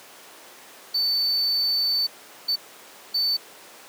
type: tone bursts at uneven times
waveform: triangle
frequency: 4523 Hz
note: C#8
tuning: 34 cents sharp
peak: -19 dBFS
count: 3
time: 0.94-2.07 / 2.48-2.56 / 3.14-3.37 s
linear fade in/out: 10 ms
effects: pink hiss -45 dBFS RMS until 3.88 s + high-pass 400 Hz 12 dB/octave